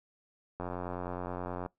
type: click train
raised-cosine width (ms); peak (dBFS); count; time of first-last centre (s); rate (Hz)
1; -23; 96; 0.6-1.661; 89.5
effects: noise-tail reverb RT60 0.2 s tail -26 dB re dry